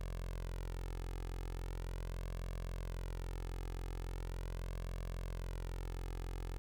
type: tone with flanger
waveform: sawtooth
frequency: 43.65 Hz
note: F1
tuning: in tune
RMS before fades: -42 dBFS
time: 0-6.58 s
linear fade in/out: 0 ms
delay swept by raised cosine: 1.8 to 2.39 ms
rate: 0.4 Hz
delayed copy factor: +0.6
effects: none